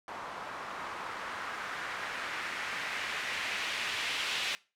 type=noise with low-pass filter sweep; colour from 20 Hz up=blue; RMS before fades=-37 dBFS; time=0.08-4.55 s; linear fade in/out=0 ms; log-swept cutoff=1000 to 2900 Hz; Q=1.5; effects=noise-tail reverb RT60 0.3 s tail -21 dB re dry